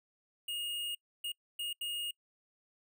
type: tone bursts at uneven times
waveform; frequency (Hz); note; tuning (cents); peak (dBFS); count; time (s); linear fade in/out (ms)
square; 2855; F7; +37; -36; 4; 0.48-0.95 / 1.24-1.32 / 1.59-1.73 / 1.81-2.11; 5
effects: noise-tail reverb RT60 0.1 s tail -25 dB re dry